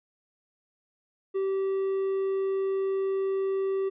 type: tone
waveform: triangle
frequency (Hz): 387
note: G4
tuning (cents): -22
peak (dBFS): -23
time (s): 1.34-3.9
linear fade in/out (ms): 20
effects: resampled to 8000 Hz